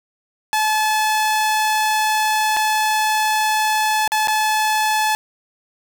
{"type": "tone with dropouts", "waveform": "sawtooth", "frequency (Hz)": 862, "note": "A5", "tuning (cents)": -36, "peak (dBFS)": -12, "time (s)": [0.53, 5.15], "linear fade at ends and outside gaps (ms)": 0, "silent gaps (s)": [[2.566, 2.569], [4.077, 4.119], [4.273, 4.282]], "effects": []}